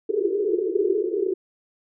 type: band-pass noise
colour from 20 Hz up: pink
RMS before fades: -23 dBFS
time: 0.09-1.34 s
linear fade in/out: 5 ms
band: 350 to 440 Hz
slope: 96 dB/octave
effects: none